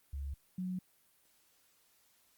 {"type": "tone pair in turn", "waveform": "sine", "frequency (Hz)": [69.7, 183.57], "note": ["C#2", "F#3"], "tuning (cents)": [10, -13], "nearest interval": "octave + perfect fourth", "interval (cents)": 1677, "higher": "second", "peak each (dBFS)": [-37, -35], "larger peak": "second", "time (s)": [[0.13, 0.34], [0.58, 0.79]], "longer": "neither", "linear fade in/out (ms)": 5, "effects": ["white hiss -70 dBFS RMS until 2.37 s", "Opus 32 kbps"]}